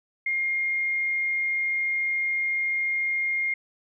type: tone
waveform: sine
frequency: 2127 Hz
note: C7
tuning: 28 cents sharp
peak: -23 dBFS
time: 0.26-3.54 s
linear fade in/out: 5 ms
effects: none